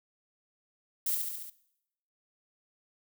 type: noise with echo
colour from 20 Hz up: violet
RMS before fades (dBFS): -30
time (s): 1.06-1.15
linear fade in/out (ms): 5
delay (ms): 70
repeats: 5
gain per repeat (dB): -3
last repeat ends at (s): 1.5
effects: noise-tail reverb RT60 0.8 s tail -19 dB re dry